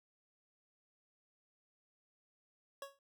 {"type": "tone with exponential decay", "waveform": "25% pulse", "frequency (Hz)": 554.4, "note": "C#5", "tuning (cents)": 0, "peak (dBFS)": -37, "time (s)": [2.82, 2.99], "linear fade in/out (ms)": 2, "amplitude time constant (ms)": 36, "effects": []}